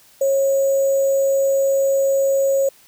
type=tone with sample-and-hold; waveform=sine; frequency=546 Hz; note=C#5; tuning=26 cents flat; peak=-14 dBFS; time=0.21-2.69 s; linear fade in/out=5 ms; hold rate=7350 Hz; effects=white hiss -51 dBFS RMS until 2.87 s